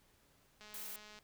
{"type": "click train", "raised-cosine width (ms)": 0.2, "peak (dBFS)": -38, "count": 123, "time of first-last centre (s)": [0.61, 1.188], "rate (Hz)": 211}
{"type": "noise", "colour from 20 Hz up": "blue", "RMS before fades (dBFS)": -46, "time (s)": [0.74, 0.96], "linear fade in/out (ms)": 2}
{"effects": ["pink hiss -70 dBFS RMS until 1.23 s"]}